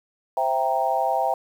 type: chord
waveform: sine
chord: C dominant seventh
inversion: none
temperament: equal with one note detuned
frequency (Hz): 523.3 / 663.8 / 784 / 932.3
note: C5 / E5 / G5 / Bb5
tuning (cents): 0 / +12 / 0 / 0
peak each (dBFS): -28 / -25 / -23 / -27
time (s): 0.37-1.34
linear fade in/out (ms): 2
effects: 8-bit